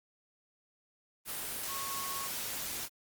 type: tone in noise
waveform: sine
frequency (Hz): 1099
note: C#6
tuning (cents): -15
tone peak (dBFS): -40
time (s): 1.67-2.3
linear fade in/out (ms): 50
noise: white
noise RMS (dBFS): -38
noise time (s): 1.25-2.89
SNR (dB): -5
effects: Opus 32 kbps